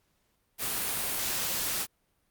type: noise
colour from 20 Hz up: white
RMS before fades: -31 dBFS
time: 0.58-1.87 s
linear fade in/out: 50 ms
effects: pink hiss -73 dBFS RMS until 2.3 s + Opus 48 kbps